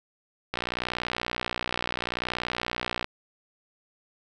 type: click train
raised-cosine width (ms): 0.3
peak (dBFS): -12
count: 153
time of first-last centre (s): 0.54-3.044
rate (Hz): 60.7
effects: none